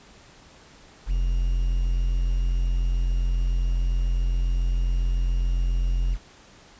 triangle tone with quantisation, 43.63 Hz, F1, 1 cent flat, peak -18 dBFS, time 1.06-6.18 s, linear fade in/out 50 ms, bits 8, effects pink hiss -51 dBFS RMS until 6.79 s + resampled to 16000 Hz

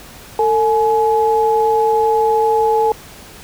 sine tone pair together, 448.7 / 847 Hz, A4 / G#5, +34 / +34 cents, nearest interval major seventh, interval 1100 cents, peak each -14 dBFS, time 0.39-2.92 s, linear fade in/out 2 ms, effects pink hiss -38 dBFS RMS until 3.43 s

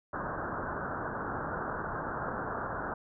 white low-pass noise, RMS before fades -36 dBFS, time 0.13-2.94 s, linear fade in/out 5 ms, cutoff 1600 Hz, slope 96 dB/octave, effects none

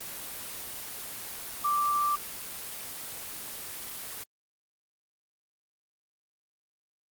sine tone in noise, 1174 Hz, D6, 1 cent flat, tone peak -24 dBFS, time 1.64-2.16 s, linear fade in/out 10 ms, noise white, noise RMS -39 dBFS, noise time 0-4.24 s, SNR +12 dB, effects Opus 24 kbps

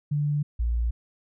sine tone pair in turn, 146.83 / 58.27 Hz, D3 / A#1, 0 / 0 cents, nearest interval octave + major third, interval 1600 cents, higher first, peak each -22 dBFS, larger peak neither, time 0.11-0.43 / 0.59-0.91 s, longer neither, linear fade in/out 10 ms, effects none

